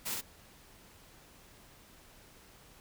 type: noise with echo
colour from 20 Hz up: white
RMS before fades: -36 dBFS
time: 0.05-0.15 s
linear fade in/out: 20 ms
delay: 65 ms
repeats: 1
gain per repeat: -2 dB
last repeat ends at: 0.215 s
effects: pink hiss -58 dBFS RMS until 2.8 s